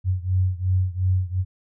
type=beating tone pair; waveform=sine; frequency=91.6 / 94.4 Hz; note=F#2 / F#2; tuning=-17 / +35 cents; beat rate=2.8 Hz; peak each=-21 / -23 dBFS; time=0.04-1.45 s; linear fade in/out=50 ms; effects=none